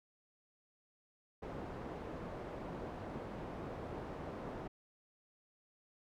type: low-pass noise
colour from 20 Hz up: white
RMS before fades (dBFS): -45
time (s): 1.42-4.68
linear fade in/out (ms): 10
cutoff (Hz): 620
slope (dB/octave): 12
effects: none